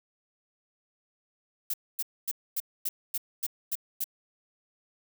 violet noise bursts, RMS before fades -30 dBFS, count 9, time 1.7-4.042 s, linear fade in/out 5 ms, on 38 ms, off 250 ms, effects none

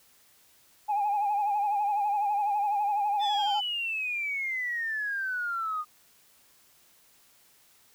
sine tone with vibrato, 822 Hz, G#5, 18 cents flat, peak -23 dBFS, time 0.88-3.61 s, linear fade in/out 20 ms, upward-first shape sine, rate 12 Hz, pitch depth 60 cents each way
sine exponential sweep, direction down, 3550 to 1216 Hz, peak -28 dBFS, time 3.19-5.85 s, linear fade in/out 50 ms
effects tanh soft clip ceiling -21 dBFS + white hiss -61 dBFS RMS until 7.94 s

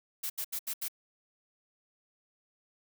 blue noise bursts, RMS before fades -35 dBFS, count 5, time 0.23-0.884 s, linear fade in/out 10 ms, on 70 ms, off 76 ms, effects none

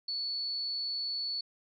sine tone, 4435 Hz, C#8, in tune, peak -32 dBFS, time 0.08-1.41 s, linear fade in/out 5 ms, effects none

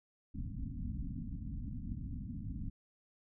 pink low-pass noise, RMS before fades -41 dBFS, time 0.34-2.7 s, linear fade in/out 10 ms, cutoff 280 Hz, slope 96 dB/octave, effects none

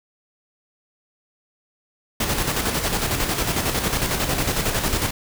pink noise with tremolo, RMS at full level -21 dBFS, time 2.2-5.11 s, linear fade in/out 5 ms, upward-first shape square, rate 11 Hz, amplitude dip 45%, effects none

